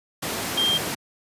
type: tone in noise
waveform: sine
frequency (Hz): 3190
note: G7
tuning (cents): +30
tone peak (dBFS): -19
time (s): 0.57-0.78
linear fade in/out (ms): 10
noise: pink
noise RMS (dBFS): -27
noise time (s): 0.22-0.95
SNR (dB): +5
effects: high-pass 150 Hz 12 dB/octave + resampled to 32000 Hz